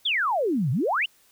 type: exponential two-way sweep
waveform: sine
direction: down then up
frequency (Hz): 3679 to 116.54 to 3159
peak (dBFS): -21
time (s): 0.05-1.06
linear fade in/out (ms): 10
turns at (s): 0.71
effects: white hiss -60 dBFS RMS until 1.31 s